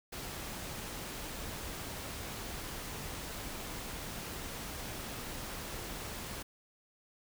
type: noise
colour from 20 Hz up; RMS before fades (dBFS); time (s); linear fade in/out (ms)
pink; -42; 0.12-6.43; 10
effects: none